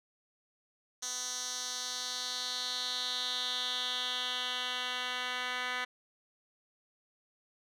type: tone with band-pass filter sweep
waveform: 10% pulse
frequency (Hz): 250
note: B3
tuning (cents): +21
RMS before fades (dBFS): -36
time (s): 1.02-5.85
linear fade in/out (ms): 10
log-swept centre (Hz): 6000 to 2300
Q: 3.3
effects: none